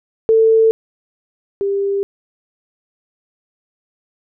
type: tone pair in turn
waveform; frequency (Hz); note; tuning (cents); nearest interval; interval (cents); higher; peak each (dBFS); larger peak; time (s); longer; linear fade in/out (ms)
sine; 446.1 / 397.4; A4 / G4; +24 / +24; major second; 200; first; -8 / -15; first; 0.29-0.71 / 1.61-2.03; neither; 0
effects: none